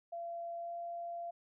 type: tone with pitch glide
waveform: sine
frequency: 682 to 686.7 Hz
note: F5 to F5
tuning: -41 to -29 cents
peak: -39 dBFS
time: 0.12-1.31 s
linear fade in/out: 10 ms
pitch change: +12 cents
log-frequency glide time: 0.58-0.73 s
effects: none